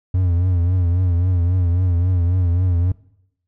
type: tone with vibrato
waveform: triangle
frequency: 89 Hz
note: F2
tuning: 33 cents sharp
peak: -12 dBFS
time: 0.14-2.92 s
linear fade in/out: 5 ms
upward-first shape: triangle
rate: 3.7 Hz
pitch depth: 90 cents each way
effects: noise-tail reverb RT60 0.8 s tail -21 dB re dry

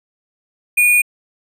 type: tone with sample-and-hold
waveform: sine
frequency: 2450 Hz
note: D#7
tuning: 27 cents flat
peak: -9 dBFS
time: 0.77-1.02 s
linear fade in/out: 10 ms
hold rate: 11025 Hz
effects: resampled to 32000 Hz

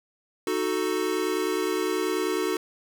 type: chord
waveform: square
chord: D# diminished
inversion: none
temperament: equal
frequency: 311.1 / 370 / 440 Hz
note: D#4 / F#4 / A4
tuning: 0 / 0 / 0 cents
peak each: -31 / -28 / -30 dBFS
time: 0.47-2.57 s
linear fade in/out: 2 ms
effects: none

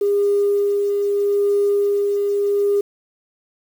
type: tone with tremolo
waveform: sine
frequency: 405.3 Hz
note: G#4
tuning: 42 cents flat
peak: -13 dBFS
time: 0.01-2.81 s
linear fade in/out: 5 ms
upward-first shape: sine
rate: 0.79 Hz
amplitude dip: 30%
effects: tanh soft clip ceiling -9 dBFS + 7-bit

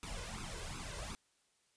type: noise with flanger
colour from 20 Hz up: pink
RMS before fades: -44 dBFS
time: 0.03-1.15 s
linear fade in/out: 0 ms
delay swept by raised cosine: 0.79 to 1.99 ms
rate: 2.7 Hz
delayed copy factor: +0.8
effects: white hiss -75 dBFS RMS until 1.76 s + resampled to 22050 Hz

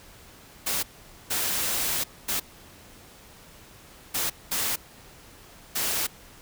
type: noise bursts at uneven times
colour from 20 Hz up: white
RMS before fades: -27 dBFS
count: 6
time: 0.66-0.83 / 1.3-2.04 / 2.28-2.4 / 4.14-4.3 / 4.51-4.76 / 5.75-6.07 s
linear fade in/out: 10 ms
effects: pink hiss -50 dBFS RMS until 6.41 s

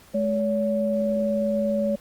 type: tone pair together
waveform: sine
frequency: 212.4 / 567 Hz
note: G#3 / C#5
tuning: +39 / +39 cents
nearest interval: octave + perfect fourth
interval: 1700 cents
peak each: -24 / -23 dBFS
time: 0.14-1.96 s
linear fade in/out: 10 ms
effects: pink hiss -52 dBFS RMS until 2 s + Opus 48 kbps

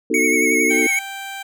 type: chord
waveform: sine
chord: B dominant seventh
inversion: none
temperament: just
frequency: 246.9 / 308.7 / 370.4 / 444.5 Hz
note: B3 / D#4 / F#4 / A4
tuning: 0 / -14 / +2 / +18 cents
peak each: -24 / -21 / -24 / -22 dBFS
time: 0.1-0.87 s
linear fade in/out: 5 ms
type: tone with vibrato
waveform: square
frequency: 2207 Hz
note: C#7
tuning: 8 cents flat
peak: -17 dBFS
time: 0.14-0.99 s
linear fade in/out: 2 ms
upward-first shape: triangle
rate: 11 Hz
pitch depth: 44 cents each way
type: tone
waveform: 15% pulse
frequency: 784 Hz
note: G5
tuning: in tune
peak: -22 dBFS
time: 0.7-1.43 s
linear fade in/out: 10 ms
effects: none

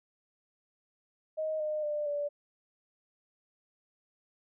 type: tone with pitch steps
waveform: sine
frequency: 626 / 610.6 / 595.7 / 581.1 Hz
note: D#5 / D#5 / D5 / D5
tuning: +10 / -33 / +24 / -18 cents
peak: -30 dBFS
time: 1.37-2.29 s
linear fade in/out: 20 ms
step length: 230 ms
effects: none

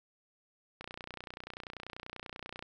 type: click train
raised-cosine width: 0.3 ms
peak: -26 dBFS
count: 56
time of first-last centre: 0.81-2.625 s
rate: 30.3 Hz
effects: none

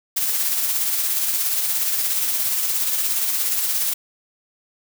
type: noise with tremolo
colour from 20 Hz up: blue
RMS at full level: -20 dBFS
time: 0.16-3.94 s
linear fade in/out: 10 ms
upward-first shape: sine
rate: 17 Hz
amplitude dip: 35%
effects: none

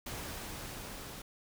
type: noise with level ramp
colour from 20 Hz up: pink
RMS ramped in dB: -41 to -46 dBFS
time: 0.06-1.22 s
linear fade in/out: 5 ms
effects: none

